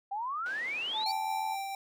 sine exponential sweep, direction up, 770 to 4650 Hz, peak -32 dBFS, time 0.11-1.12 s, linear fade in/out 10 ms
pink band-pass noise, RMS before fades -49 dBFS, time 0.46-1.04 s, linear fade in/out 0 ms, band 380 to 4000 Hz, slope 12 dB/octave
sine tone, 870 Hz, A5, 20 cents flat, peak -32 dBFS, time 0.92-1.57 s, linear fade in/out 50 ms
square tone with tremolo, 783 Hz, G5, 2 cents flat, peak -34 dBFS, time 1.06-1.75 s, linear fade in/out 2 ms, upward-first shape sine, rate 4.4 Hz, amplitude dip 25%
effects none

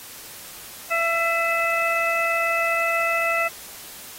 harmonic tone with a mistuned harmonic, 670 Hz, E5, 28 cents sharp, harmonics 1 / 2 / 3 / 4, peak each -25 / -25 / -25 / -25 dBFS, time 0.9-3.49 s, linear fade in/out 20 ms, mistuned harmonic 4, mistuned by -45 cents, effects white hiss -40 dBFS RMS until 4.18 s + AAC 48 kbps

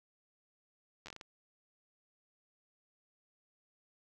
slowing click train, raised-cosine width 0.2 ms, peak -30 dBFS, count 7, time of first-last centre 1.06-1.212 s, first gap 10 ms, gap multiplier 1.37, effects none

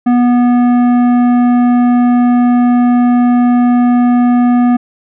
sine tone with tanh clipping, 244 Hz, B3, 21 cents flat, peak -8 dBFS, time 0.06-4.77 s, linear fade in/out 10 ms, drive 12 dB, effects none

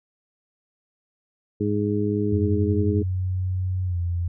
harmonic tone, 103.7 Hz, G#2, 2 cents flat, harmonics 1 / 2 / 3 / 4, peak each -26 / -26 / -26 / -26 dBFS, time 1.6-3.03 s, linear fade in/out 10 ms
sine tone with pitch glide, 92.5 to 86.81 Hz, F#2 to F2, 0 to -10 cents, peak -22 dBFS, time 2.32-4.28 s, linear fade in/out 5 ms, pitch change -110 cents, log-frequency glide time 3.84-3.98 s
effects none

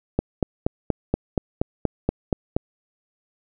click train, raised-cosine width 2 ms, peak -6 dBFS, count 11, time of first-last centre 0.19-2.565 s, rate 4.21 Hz, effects none

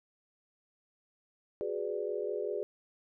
sine chord, G# half-diminished seventh, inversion third, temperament equal, 370 / 415.3 / 493.9 / 587.3 Hz, F#4 / G#4 / B4 / D5, 0 / 0 / 0 / 0 cents, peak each -39 / -35 / -39 / -40 dBFS, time 1.61-2.63 s, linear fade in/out 0 ms, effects none

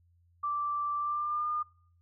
sine tone with pitch glide, 1171 to 1212.3 Hz, D6 to D#6, -5 to -45 cents, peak -29 dBFS, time 0.43-1.63 s, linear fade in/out 10 ms, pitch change +60 cents, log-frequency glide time 0.98-1.49 s, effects noise-tail reverb RT60 0.6 s tail -24 dB re dry + added 86 Hz sine -63 dBFS peak until 2.01 s

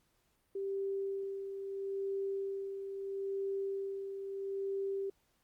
sine tone with tremolo, 392 Hz, G4, in tune, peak -33 dBFS, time 0.55-5.1 s, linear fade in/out 5 ms, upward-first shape sine, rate 0.76 Hz, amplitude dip 50%, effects pink hiss -75 dBFS RMS until 5.43 s + Opus 48 kbps

